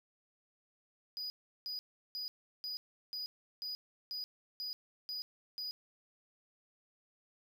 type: tone bursts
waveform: triangle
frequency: 4936 Hz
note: D#8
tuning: 15 cents flat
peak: -37 dBFS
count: 10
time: 1.17-5.71 s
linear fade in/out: 0 ms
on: 130 ms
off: 360 ms
effects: 12-bit